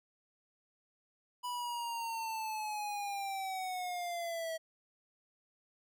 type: linear sweep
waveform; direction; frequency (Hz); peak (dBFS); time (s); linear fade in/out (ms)
square; down; 987.8 to 644; -37; 1.43-4.58; 20
effects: none

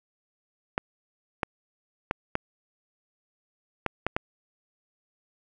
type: clicks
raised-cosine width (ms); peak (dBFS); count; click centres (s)
0.5; -10; 7; 0.779 / 1.432 / 2.111 / 2.354 / 3.863 / 4.066 / 4.165
effects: none

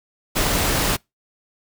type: noise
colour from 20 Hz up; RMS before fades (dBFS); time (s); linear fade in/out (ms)
pink; -20; 0.35-0.97; 20
effects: noise-tail reverb RT60 0.2 s tail -26 dB re dry

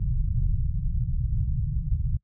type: low-pass noise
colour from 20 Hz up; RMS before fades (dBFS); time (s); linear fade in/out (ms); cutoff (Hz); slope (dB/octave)
pink; -25; 0-2.17; 2; 150; 48
effects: noise-tail reverb RT60 0.1 s tail -24 dB re dry

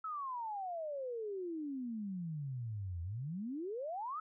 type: exponential two-way sweep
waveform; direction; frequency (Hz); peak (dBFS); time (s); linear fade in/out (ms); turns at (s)
sine; down then up; 1318.5 to 82.41 to 1318.5; -38; 0.04-4.2; 5; 3.02
effects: none

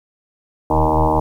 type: tone with frequency modulation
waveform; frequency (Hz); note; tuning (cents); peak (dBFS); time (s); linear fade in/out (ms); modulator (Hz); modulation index
sine; 466.2; A#4; 0; -12; 0.7-1.2; 5; 77.3; 6.7
effects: 8-bit

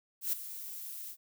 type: noise with ADSR envelope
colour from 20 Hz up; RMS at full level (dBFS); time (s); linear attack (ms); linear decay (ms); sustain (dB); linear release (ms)
violet; -30; 0.21-1.17; 120; 5; -13; 71
effects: none

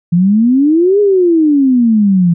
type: exponential two-way sweep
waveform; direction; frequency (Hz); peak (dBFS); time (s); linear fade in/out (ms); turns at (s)
sine; up then down; 166.7 to 418.7 to 166.7; -6; 0.12-2.34; 10; 1
effects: none

